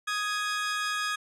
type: tone pair together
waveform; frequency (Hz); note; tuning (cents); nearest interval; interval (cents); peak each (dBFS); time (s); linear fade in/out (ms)
sawtooth; 1246.6 / 1664; D#6 / G#6; +3 / +3; perfect fourth; 500; -27; 0.07-1.16; 10
effects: low-pass 8000 Hz 12 dB/octave